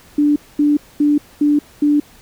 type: tone bursts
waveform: sine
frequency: 293.7 Hz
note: D4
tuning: in tune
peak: -10 dBFS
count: 5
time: 0.18-2 s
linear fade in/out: 5 ms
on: 180 ms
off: 230 ms
effects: pink hiss -46 dBFS RMS until 2.21 s